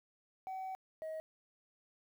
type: tone pair in turn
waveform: sine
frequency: 758 / 633 Hz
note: F#5 / D#5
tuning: +42 / +30 cents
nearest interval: minor third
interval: 312 cents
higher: first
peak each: -37 / -37 dBFS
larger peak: neither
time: 0.47-0.75 / 1.02-1.2 s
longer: first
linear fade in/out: 0 ms
effects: tanh soft clip ceiling -38 dBFS + 11-bit